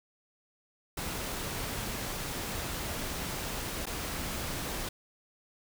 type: noise with dropouts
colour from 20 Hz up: pink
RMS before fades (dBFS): -36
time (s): 0.97-4.89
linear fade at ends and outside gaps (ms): 5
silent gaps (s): 3.857-3.866
effects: none